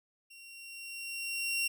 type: tone with level ramp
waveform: sawtooth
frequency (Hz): 2746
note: F7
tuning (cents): -30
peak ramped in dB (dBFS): -48 to -25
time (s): 0.3-1.68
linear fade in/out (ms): 10
effects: none